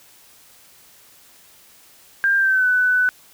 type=tone with pitch glide; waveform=sine; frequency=1595 to 1496.8 Hz; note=G6 to F#6; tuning=+30 to +20 cents; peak=-14 dBFS; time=2.24-3.09 s; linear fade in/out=0 ms; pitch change=-110 cents; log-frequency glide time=2.37-2.67 s; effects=white hiss -50 dBFS RMS until 3.33 s